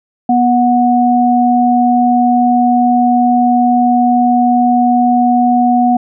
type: tone pair together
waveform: sine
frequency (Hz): 243.7 / 733.4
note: B3 / F#5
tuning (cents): -23 / -15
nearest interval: octave + perfect fifth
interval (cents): 1908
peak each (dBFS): -10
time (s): 0.29-5.97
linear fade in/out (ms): 5
effects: none